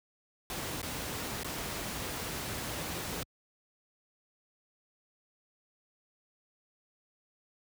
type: noise with dropouts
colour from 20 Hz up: pink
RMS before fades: -37 dBFS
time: 0.5-3.23 s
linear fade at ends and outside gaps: 1 ms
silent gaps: 0.817-0.829 / 1.433-1.445 s
effects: high-pass 60 Hz 12 dB/octave